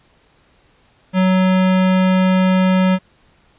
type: tone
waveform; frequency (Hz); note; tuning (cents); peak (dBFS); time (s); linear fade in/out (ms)
square; 186.3; F#3; +12; -12; 1.13-2.99; 50
effects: pink hiss -55 dBFS RMS until 3.58 s + resampled to 8000 Hz